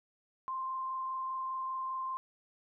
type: tone with frequency modulation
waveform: sine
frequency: 1048 Hz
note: C6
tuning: 2 cents sharp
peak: -34 dBFS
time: 0.48-2.17 s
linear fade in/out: 0 ms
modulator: 25 Hz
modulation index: 0.45
effects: none